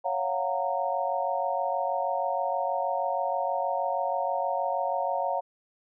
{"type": "chord", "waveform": "sine", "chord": "Gb major seventh", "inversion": "second", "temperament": "just", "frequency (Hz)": [555, 693.7, 740, 925], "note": ["Db5", "F5", "Gb5", "Bb5"], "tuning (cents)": [2, -12, 0, -14], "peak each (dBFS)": -31, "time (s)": [0.04, 5.41], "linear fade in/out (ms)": 20, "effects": []}